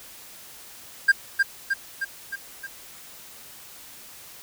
triangle tone with echo, 1600 Hz, G6, 35 cents sharp, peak -10 dBFS, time 1.08-1.12 s, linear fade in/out 10 ms, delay 310 ms, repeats 5, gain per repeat -4 dB, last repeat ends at 2.67 s, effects white hiss -45 dBFS RMS until 4.42 s

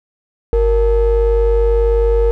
triangle ring-modulated tone, 207.7 Hz, G#3, in tune, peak -5 dBFS, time 0.53-2.31 s, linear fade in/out 0 ms, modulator 257 Hz, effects none

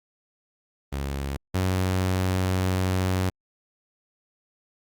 sawtooth tone pair in turn, 69.3 / 93.03 Hz, C#2 / F#2, 0 / +10 cents, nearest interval perfect fourth, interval 510 cents, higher second, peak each -23 / -18 dBFS, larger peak second, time 0.92-1.37 / 1.54-3.3 s, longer second, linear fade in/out 10 ms, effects Opus 32 kbps

